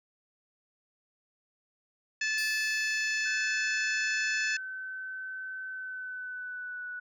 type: harmonic tone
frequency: 870 Hz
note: A5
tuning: 20 cents flat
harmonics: 2 / 3 / 4 / 5 / 6 / 7 / 8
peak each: -30 / -33 / -46 / -41 / -40 / -44 / -43 dBFS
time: 2.21-4.57 s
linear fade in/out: 5 ms
type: tone with exponential decay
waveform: sawtooth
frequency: 4724 Hz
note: D8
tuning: 9 cents sharp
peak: -33 dBFS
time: 2.38-3.86 s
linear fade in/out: 1 ms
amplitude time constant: 320 ms
type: tone with pitch glide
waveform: sine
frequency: 1527 to 1476.7 Hz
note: G6 to F#6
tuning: -46 to -4 cents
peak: -36 dBFS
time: 3.25-7 s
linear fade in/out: 10 ms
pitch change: -58 cents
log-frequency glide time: 5.68-6.87 s
effects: none

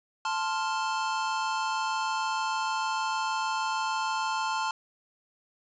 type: chord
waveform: square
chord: F major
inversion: first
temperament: equal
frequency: 880 / 1046.5 / 1396.9 Hz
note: A5 / C6 / F6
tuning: 0 / 0 / 0 cents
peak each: -31 / -33 / -35 dBFS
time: 0.25-4.71 s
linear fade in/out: 2 ms
effects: resampled to 16000 Hz + 9-bit

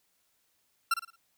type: tone with echo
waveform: 40% pulse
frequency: 1361 Hz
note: F6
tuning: 45 cents flat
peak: -22 dBFS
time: 0.91-0.94 s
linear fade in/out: 5 ms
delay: 55 ms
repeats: 4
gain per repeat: -9 dB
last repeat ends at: 1.16 s
effects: white hiss -73 dBFS RMS until 1.37 s

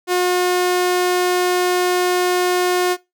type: tone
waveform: sawtooth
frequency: 360 Hz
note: F#4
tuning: 47 cents flat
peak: -11 dBFS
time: 0.07-2.97 s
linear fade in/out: 50 ms
effects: noise-tail reverb RT60 0.2 s tail -20 dB re dry

